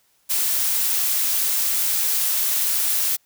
blue noise, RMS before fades -21 dBFS, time 0.29-3.17 s, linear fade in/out 20 ms, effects white hiss -63 dBFS RMS until 3.25 s

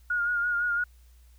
sine tone with vibrato, 1428 Hz, F6, 38 cents sharp, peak -24 dBFS, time 0.1-0.84 s, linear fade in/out 5 ms, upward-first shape sine, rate 5.9 Hz, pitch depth 35 cents each way, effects added 60 Hz sine -52 dBFS peak until 1.38 s + white hiss -66 dBFS RMS until 1.38 s

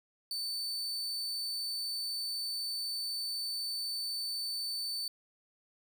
40% pulse tone, 4528 Hz, C#8, 36 cents sharp, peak -33 dBFS, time 0.31-5.08 s, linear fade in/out 2 ms, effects none

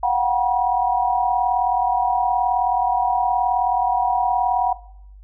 sine tone cluster, 722 / 761 / 963 Hz, F#5 / F#5 / B5, -43 / +48 / -44 cents, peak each -21 dBFS, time 0.03-4.73 s, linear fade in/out 5 ms, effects noise-tail reverb RT60 0.7 s tail -18 dB re dry + added 49 Hz sine -40 dBFS peak until 5.23 s

